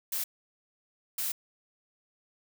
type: noise bursts at uneven times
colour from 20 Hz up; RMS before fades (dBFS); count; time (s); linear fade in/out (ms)
blue; -32; 2; 0.12-0.24 / 1.18-1.32; 5
effects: none